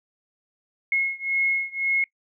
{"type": "beating tone pair", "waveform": "sine", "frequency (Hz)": [2167, 2168.9], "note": ["C#7", "C#7"], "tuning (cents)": [-40, -38], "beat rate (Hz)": 1.9, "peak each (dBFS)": [-24, -25], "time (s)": [0.92, 2.04], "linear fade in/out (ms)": 2, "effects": ["noise-tail reverb RT60 0.1 s tail -22 dB re dry"]}